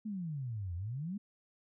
sine exponential two-way sweep, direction down then up, 222.9 to 83.4 to 214 Hz, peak -36 dBFS, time 0.05-1.18 s, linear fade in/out 10 ms, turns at 0.75 s, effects none

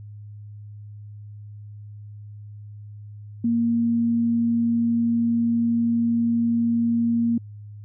sine tone, 233.1 Hz, A#3, in tune, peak -18 dBFS, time 3.44-7.38 s, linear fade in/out 5 ms, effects added 104 Hz sine -37 dBFS peak until 7.84 s

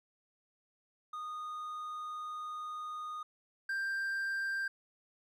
triangle tone pair in turn, 1233 / 1581.8 Hz, D#6 / G6, -16 / +15 cents, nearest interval major third, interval 431 cents, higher second, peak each -37 / -31 dBFS, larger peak second, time 1.13-3.23 / 3.69-4.68 s, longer first, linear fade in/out 5 ms, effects none

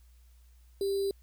sine tone with sample-and-hold, 394.1 Hz, G4, 9 cents sharp, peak -27 dBFS, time 0.81-1.11 s, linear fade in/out 2 ms, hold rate 4410 Hz, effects added 60 Hz sine -55 dBFS peak until 1.22 s + white hiss -70 dBFS RMS until 1.22 s

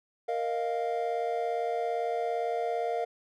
triangle chord, Bb suspended fourth, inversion none, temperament just, 466.2 / 621.6 / 699.2 Hz, Bb4 / Eb5 / F5, 0 / -2 / +2 cents, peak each -30 / -34 / -29 dBFS, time 0.28-3.05 s, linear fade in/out 10 ms, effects none

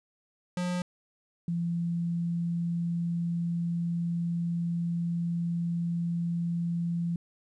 square / sine tone pair in turn, 178.6 / 170.39 Hz, F3 / F3, +39 / -42 cents, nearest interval minor second, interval 81 cents, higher first, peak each -29 / -27 dBFS, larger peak second, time 0.57-0.82 / 1.48-7.16 s, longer second, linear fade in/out 2 ms, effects resampled to 22050 Hz + 11-bit

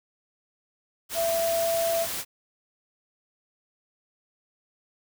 sine tone in noise, 668 Hz, E5, 23 cents sharp, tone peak -23 dBFS, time 1.14-2.07 s, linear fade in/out 50 ms, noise white, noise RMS -32 dBFS, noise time 1.09-2.25 s, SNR +6 dB, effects none

